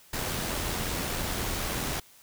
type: noise with amplitude modulation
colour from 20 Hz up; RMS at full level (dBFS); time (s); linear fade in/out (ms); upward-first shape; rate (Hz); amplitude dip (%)
pink; -30; 0.13-2; 5; sine; 85.6; 30
effects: white hiss -56 dBFS RMS until 2.22 s